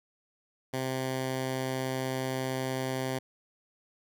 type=tone; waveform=10% pulse; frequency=130.81 Hz; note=C3; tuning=in tune; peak=-22 dBFS; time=0.73-3.19 s; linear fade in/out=10 ms; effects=none